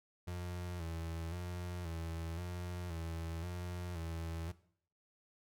35% pulse tone with vibrato, 85.5 Hz, F2, 36 cents flat, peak -38 dBFS, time 0.27-4.52 s, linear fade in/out 10 ms, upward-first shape square, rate 0.95 Hz, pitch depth 62 cents each way, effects noise-tail reverb RT60 0.6 s tail -18 dB re dry

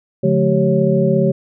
sine tone cluster, 142.6 / 176.8 / 214.3 / 387.2 / 551 Hz, C#3 / F3 / A3 / G4 / C#5, +49 / +22 / -45 / -21 / -11 cents, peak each -18 dBFS, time 0.23-1.32 s, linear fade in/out 10 ms, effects none

